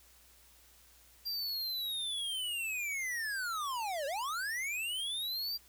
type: linear two-way sweep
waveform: square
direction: down then up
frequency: 4773 to 533 to 4773 Hz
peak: -35 dBFS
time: 1.25-5.58 s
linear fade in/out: 20 ms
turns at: 4.06 s
effects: added 60 Hz sine -66 dBFS peak until 5.68 s + white hiss -62 dBFS RMS until 5.68 s